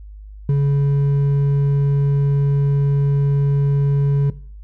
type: tone with hard clipping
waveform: sine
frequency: 141 Hz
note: C#3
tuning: 30 cents sharp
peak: -14 dBFS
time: 0.49-4.3 s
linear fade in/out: 2 ms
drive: 4 dB
effects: noise-tail reverb RT60 0.5 s tail -18 dB re dry + added 51 Hz sine -34 dBFS peak until 4.63 s